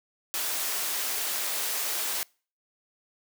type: high-pass noise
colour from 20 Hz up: white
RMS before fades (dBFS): -30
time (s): 0.34-2.23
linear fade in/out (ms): 0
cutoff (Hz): 400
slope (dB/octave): 12
effects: noise-tail reverb RT60 0.4 s tail -26 dB re dry